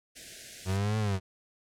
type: band-stop noise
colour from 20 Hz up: white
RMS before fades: -44 dBFS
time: 0.15-0.78 s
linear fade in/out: 20 ms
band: 710 to 1500 Hz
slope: 96 dB/octave
type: linear two-way sweep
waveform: 35% pulse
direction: up then down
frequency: 91.6 to 110 to 91.6 Hz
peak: -25 dBFS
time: 0.65-1.2 s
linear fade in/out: 50 ms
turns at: 0.98 s
effects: low-pass 9000 Hz 12 dB/octave